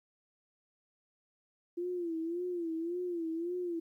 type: tone with vibrato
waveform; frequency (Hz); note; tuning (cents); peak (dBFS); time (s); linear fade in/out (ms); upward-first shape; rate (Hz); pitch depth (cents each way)
sine; 341.5; F4; -39; -33; 1.77-3.8; 10; sine; 1.8; 96
effects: 12-bit